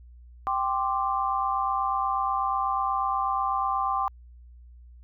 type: chord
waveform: sine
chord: G suspended fourth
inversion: none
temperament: equal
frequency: 784 / 1046.5 / 1174.7 Hz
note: G5 / C6 / D6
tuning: 0 / 0 / 0 cents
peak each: -28 dBFS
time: 0.47-4.08 s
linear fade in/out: 0 ms
effects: added 60 Hz sine -46 dBFS peak until 5.03 s